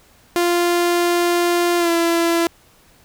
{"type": "tone with pitch glide", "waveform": "sawtooth", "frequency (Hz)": [348, 336.9], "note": ["F4", "E4"], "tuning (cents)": [-6, 38], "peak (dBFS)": -11, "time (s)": [0.36, 2.47], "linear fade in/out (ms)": 0, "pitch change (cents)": -56, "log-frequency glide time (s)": [1.78, 1.9], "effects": ["pink hiss -52 dBFS RMS until 3.04 s"]}